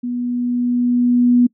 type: tone with level ramp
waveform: sine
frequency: 244.1 Hz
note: B3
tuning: 20 cents flat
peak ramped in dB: -20 to -8 dBFS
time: 0.03-1.47 s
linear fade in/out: 10 ms
effects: noise-tail reverb RT60 0.1 s tail -24 dB re dry